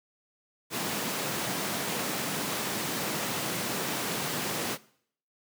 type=high-pass noise; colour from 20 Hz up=pink; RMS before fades=-32 dBFS; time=0.7-4.78 s; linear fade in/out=50 ms; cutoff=140 Hz; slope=24 dB/octave; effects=noise-tail reverb RT60 0.6 s tail -20 dB re dry